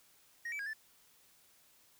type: tone with pitch steps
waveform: triangle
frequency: 1873 / 2306 / 1635 / 1757 Hz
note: A#6 / D7 / G#6 / A6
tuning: +8 / -32 / -28 / -3 cents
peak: -36 dBFS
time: 0.45-0.734 s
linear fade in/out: 5 ms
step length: 71 ms
effects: white hiss -66 dBFS RMS until 1.99 s